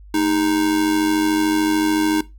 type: tone with amplitude modulation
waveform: square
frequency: 311.1 Hz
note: D#4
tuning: in tune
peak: -14 dBFS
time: 0.14-2.21 s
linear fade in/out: 5 ms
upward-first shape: sine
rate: 93.6 Hz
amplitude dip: 55%
effects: noise-tail reverb RT60 0.2 s tail -17 dB re dry + added 50 Hz sine -39 dBFS peak until 2.38 s